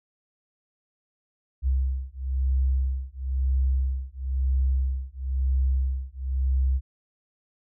sine beating tone pair, 65.2 / 66.2 Hz, C2 / C2, -5 / +21 cents, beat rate 1 Hz, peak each -25 dBFS, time 1.62-6.81 s, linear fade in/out 50 ms, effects none

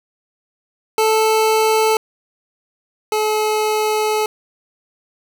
25% pulse tone pair in turn, 438.5 / 429.2 Hz, A4 / A4, -6 / -43 cents, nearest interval unison, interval 37 cents, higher first, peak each -9 / -12 dBFS, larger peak first, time 0.98-1.97 / 3.12-4.26 s, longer second, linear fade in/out 2 ms, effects none

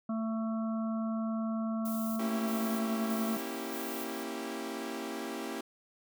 harmonic tone, 222.7 Hz, A3, 21 cents sharp, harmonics 1 / 3 / 5 / 6, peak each -31 / -41 / -45 / -47 dBFS, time 0.09-3.37 s, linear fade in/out 5 ms
violet noise with tremolo, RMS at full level -43 dBFS, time 1.85-4.24 s, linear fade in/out 5 ms, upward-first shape square, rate 1.6 Hz, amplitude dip 50%
sawtooth chord, A# diminished seventh, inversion none, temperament equal with one note detuned, 233.1 / 274.2 / 329.6 / 392 Hz, A#3 / C#4 / E4 / G4, 0 / -19 / 0 / 0 cents, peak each -38 dBFS, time 2.19-5.61 s, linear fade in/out 5 ms
effects none

